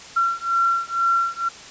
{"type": "beating tone pair", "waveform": "sine", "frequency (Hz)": [1363, 1365.1], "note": ["F6", "F6"], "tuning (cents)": [-43, -40], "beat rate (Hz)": 2.1, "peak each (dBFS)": -21, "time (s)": [0.16, 1.49], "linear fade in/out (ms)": 10, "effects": ["white hiss -40 dBFS RMS until 1.7 s", "resampled to 16000 Hz"]}